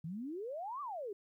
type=exponential two-way sweep; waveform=sine; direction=up then down; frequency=151.4 to 1200 to 380.1 Hz; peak=-39 dBFS; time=0.04-1.13 s; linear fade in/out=5 ms; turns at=0.81 s; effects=13-bit